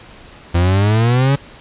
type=exponential sweep; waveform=40% pulse; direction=up; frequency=84.6 to 142 Hz; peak=-10 dBFS; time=0.54-1.36 s; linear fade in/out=10 ms; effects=pink hiss -40 dBFS RMS until 1.6 s + resampled to 8000 Hz